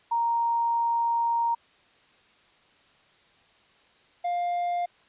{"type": "tone pair in turn", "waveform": ["sine", "triangle"], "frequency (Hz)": [932.3, 702.7], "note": ["A#5", "F5"], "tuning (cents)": [0, 10], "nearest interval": "perfect fourth", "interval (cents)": 490, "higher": "first", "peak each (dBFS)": [-22, -23], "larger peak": "first", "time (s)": [[0.11, 1.55], [4.24, 4.86]], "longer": "first", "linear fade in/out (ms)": 10, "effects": ["white hiss -60 dBFS RMS until 5.08 s", "resampled to 8000 Hz"]}